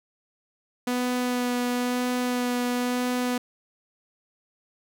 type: tone with vibrato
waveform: sawtooth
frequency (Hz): 246.9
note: B3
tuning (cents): 0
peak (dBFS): -20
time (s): 0.87-3.38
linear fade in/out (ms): 5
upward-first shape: sine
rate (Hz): 1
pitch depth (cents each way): 12
effects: none